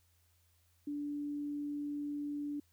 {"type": "tone", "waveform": "sine", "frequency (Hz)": 291, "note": "D4", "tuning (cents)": -16, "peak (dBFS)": -36, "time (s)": [0.87, 2.6], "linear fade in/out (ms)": 5, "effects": ["added 85 Hz sine -70 dBFS peak until 2.72 s", "white hiss -74 dBFS RMS until 2.72 s"]}